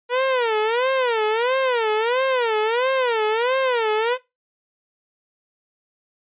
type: tone with vibrato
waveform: sawtooth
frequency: 476.9 Hz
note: A#4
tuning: 39 cents sharp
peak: -14 dBFS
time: 0.09-4.18 s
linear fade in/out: 50 ms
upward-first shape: sine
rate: 1.5 Hz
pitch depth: 190 cents each way
effects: noise-tail reverb RT60 0.2 s tail -18 dB re dry + resampled to 8000 Hz